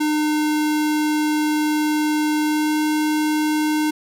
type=tone with pitch glide; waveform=square; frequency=303.5 to 305.3 Hz; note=D#4 to D#4; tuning=-43 to -33 cents; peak=-18 dBFS; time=0-3.91 s; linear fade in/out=10 ms; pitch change=+10 cents; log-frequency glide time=2.42-2.76 s; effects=none